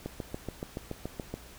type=click train; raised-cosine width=2 ms; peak=-21 dBFS; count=10; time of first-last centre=0.06-1.34 s; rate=7.03 Hz; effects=added 60 Hz sine -55 dBFS peak until 1.58 s + pink hiss -51 dBFS RMS until 1.58 s